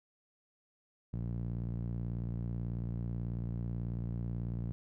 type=tone with band-pass filter; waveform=sawtooth; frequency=58.27 Hz; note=A#1; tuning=in tune; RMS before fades=-37 dBFS; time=1.13-4.72 s; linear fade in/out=0 ms; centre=140 Hz; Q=2; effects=none